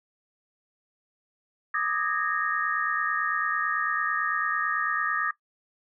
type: tone cluster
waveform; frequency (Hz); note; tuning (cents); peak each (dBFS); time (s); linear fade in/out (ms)
sine; 1191 / 1260 / 1663 / 1846; D6 / D#6 / G#6 / A#6; +24 / +21 / +2 / -17; -30; 1.74-5.31; 5
effects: noise-tail reverb RT60 0.1 s tail -18 dB re dry